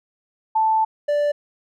sine / triangle tone pair in turn, 880 / 585.6 Hz, A5 / D5, 0 / -5 cents, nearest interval perfect fifth, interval 705 cents, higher first, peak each -15 dBFS, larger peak neither, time 0.55-0.85 / 1.08-1.32 s, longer first, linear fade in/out 10 ms, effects none

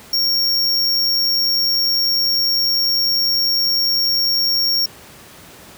square tone, 5530 Hz, F8, 18 cents flat, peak -15 dBFS, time 0.13-4.86 s, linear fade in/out 5 ms, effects pink hiss -41 dBFS RMS until 5.77 s + high-pass 80 Hz 12 dB/octave

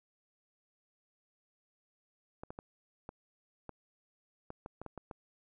clicks, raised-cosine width 1 ms, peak -29 dBFS, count 11, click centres 2.435 / 2.505 / 2.589 / 3.091 / 3.693 / 4.504 / 4.661 / 4.816 / 4.863 / 4.977 / 5.112 s, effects none

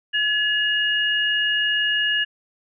sine tone pair together, 1700 / 2863 Hz, G#6 / F7, +40 / +42 cents, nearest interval major sixth, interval 902 cents, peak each -21 dBFS, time 0.13-2.25 s, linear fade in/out 20 ms, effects none

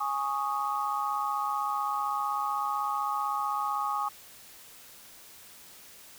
sine chord, Ab suspended fourth, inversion none, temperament equal, 830.6 / 1108.7 / 1244.5 Hz, Ab5 / Db6 / Eb6, 0 / 0 / 0 cents, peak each -32 dBFS, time 0-4.09 s, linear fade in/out 10 ms, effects white hiss -51 dBFS RMS until 6.18 s

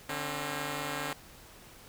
5% pulse tone pair together, 146.83 / 268.8 Hz, D3 / C4, 0 / +47 cents, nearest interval minor seventh, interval 1047 cents, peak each -25 dBFS, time 0.09-1.13 s, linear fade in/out 2 ms, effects pink hiss -53 dBFS RMS until 1.88 s

